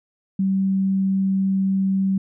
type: tone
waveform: sine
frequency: 192.6 Hz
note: G3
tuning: 30 cents flat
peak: -17 dBFS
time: 0.39-2.18 s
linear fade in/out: 5 ms
effects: none